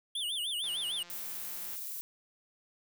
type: tone with vibrato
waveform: square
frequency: 3195 Hz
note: G7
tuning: 32 cents sharp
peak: -33 dBFS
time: 0.15-1.03 s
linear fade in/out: 5 ms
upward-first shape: sine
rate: 6.6 Hz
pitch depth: 200 cents each way
type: click train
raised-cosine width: 0.2 ms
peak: -35 dBFS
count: 195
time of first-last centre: 0.64-1.755 s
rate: 174 Hz
type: noise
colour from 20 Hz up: violet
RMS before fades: -40 dBFS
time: 1.1-2.01 s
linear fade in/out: 0 ms
effects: none